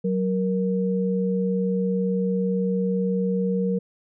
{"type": "tone pair together", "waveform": "sine", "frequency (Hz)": [186.8, 468.8], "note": ["F#3", "A#4"], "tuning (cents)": [17, 10], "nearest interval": "octave + major third", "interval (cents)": 1593, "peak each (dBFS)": [-22, -25], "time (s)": [0.04, 3.79], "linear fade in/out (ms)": 10, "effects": []}